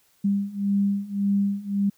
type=beating tone pair; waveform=sine; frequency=198.8 / 200.6 Hz; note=G3 / G3; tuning=+25 / +40 cents; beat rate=1.8 Hz; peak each=-25 / -23 dBFS; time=0.24-1.9 s; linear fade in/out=10 ms; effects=white hiss -63 dBFS RMS until 1.97 s